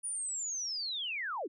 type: linear sweep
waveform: sine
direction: down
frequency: 9730 to 242.5 Hz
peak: -34 dBFS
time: 0.03-1.48 s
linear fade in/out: 20 ms
effects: none